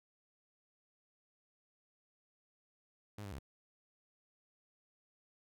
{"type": "tone with pitch steps", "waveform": "sawtooth", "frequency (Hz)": [104, 99, 69], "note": ["G#2", "G2", "C#2"], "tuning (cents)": [3, 18, -7], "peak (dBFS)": -40, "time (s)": [3.18, 3.39], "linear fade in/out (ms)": 5, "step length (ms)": 70, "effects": []}